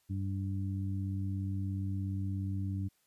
harmonic tone, 97 Hz, G2, 18 cents flat, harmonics 1 / 2 / 3, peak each -33 / -40 / -43 dBFS, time 0.09-2.89 s, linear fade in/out 20 ms, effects white hiss -73 dBFS RMS until 3.06 s + resampled to 32000 Hz

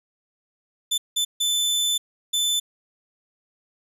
sawtooth tone bursts at uneven times, 3520 Hz, A7, in tune, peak -17 dBFS, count 4, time 0.91-0.98 / 1.16-1.25 / 1.4-1.98 / 2.33-2.6 s, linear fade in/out 10 ms, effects resampled to 32000 Hz + 9-bit

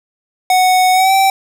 square tone with pitch glide, 740 to 774.1 Hz, F#5 to G5, 0 to -22 cents, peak -9 dBFS, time 0.5-1.3 s, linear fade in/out 2 ms, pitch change +78 cents, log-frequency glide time 0.93-1.13 s, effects none

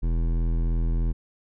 sine tone with hard clipping, 41.58 Hz, E1, 16 cents sharp, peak -23 dBFS, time 0.02-1.13 s, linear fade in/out 20 ms, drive 14 dB, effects none

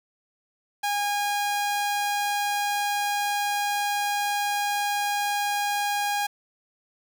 sawtooth tone, 818 Hz, G#5, 26 cents flat, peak -20 dBFS, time 0.83-6.27 s, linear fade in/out 10 ms, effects 8-bit

